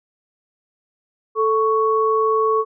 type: tone pair together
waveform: sine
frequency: 440 / 1111.7 Hz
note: A4 / C#6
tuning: 0 / +5 cents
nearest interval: octave + major third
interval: 1605 cents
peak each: -17 / -18 dBFS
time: 1.35-2.65 s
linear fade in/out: 50 ms
effects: none